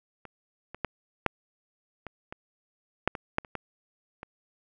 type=clicks; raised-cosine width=0.5 ms; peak=-28 / -25 / -13 / -7 / -23 / -23 / -7 / -20 / -9 / -30 / -18 / -24 dBFS; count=12; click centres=0.253 / 0.746 / 0.847 / 1.263 / 2.067 / 2.325 / 3.076 / 3.152 / 3.384 / 3.448 / 3.553 / 4.231 s; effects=none